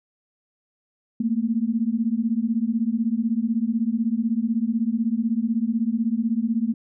sine beating tone pair, 220 / 236 Hz, A3 / A#3, 0 / +22 cents, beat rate 16 Hz, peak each -23 dBFS, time 1.2-6.74 s, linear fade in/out 5 ms, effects none

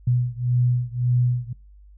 sine beating tone pair, 122.4 / 124.2 Hz, B2 / B2, -15 / +10 cents, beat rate 1.8 Hz, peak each -21 / -22 dBFS, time 0.07-1.53 s, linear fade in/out 5 ms, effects noise-tail reverb RT60 0.3 s tail -24 dB re dry + added 50 Hz sine -45 dBFS peak until 1.97 s

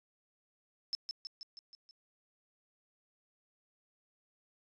sine tone with echo, 5260 Hz, E8, 5 cents flat, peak -32 dBFS, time 0.93-0.95 s, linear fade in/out 0 ms, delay 160 ms, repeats 6, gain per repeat -4 dB, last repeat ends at 1.91 s, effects resampled to 24000 Hz

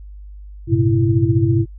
sine tone cluster, 100.5 / 116.3 / 130.5 / 332.6 Hz, G2 / A#2 / C3 / E4, +44 / -4 / -4 / +16 cents, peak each -18 dBFS, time 0.67-1.66 s, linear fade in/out 50 ms, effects noise-tail reverb RT60 0.1 s tail -26 dB re dry + added 50 Hz sine -33 dBFS peak until 1.78 s

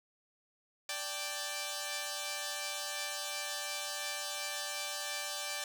5% pulse chord, D suspended fourth, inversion none, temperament equal, 587.3 / 784 / 880 Hz, D5 / G5 / A5, 0 / 0 / 0 cents, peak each -28 / -29 / -34 dBFS, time 0.89-5.64 s, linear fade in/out 2 ms, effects none

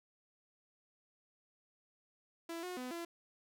sawtooth tone with pitch steps, 334.1 / 361.9 / 251.8 / 339.2 Hz, E4 / F#4 / B3 / E4, +23 / -38 / +34 / +50 cents, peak -37 dBFS, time 2.49-3.05 s, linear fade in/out 5 ms, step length 140 ms, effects none

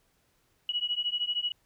sine beating tone pair, 2916 / 2929 Hz, F#7 / F#7, -26 / -18 cents, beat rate 13 Hz, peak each -31 dBFS, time 0.69-1.52 s, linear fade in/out 2 ms, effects pink hiss -70 dBFS RMS until 1.65 s

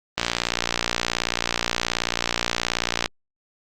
click train, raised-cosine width 0.2 ms, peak -3 dBFS, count 170, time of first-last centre 0.18-3.059 s, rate 58.7 Hz, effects Opus 32 kbps

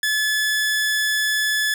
sawtooth tone, 1721 Hz, A6, 39 cents flat, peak -15 dBFS, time 0.03-1.74 s, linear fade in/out 2 ms, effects none

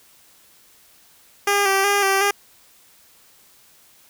10% pulse tone with vibrato, 396.6 Hz, G4, 20 cents sharp, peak -8 dBFS, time 1.47-2.31 s, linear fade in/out 5 ms, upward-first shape square, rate 2.7 Hz, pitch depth 33 cents each way, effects white hiss -53 dBFS RMS until 4.09 s

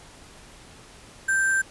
sine tone with sample-and-hold, 1568 Hz, G6, in tune, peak -19 dBFS, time 1.28-1.62 s, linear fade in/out 10 ms, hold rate 8820 Hz, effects pink hiss -48 dBFS RMS until 1.7 s + resampled to 24000 Hz

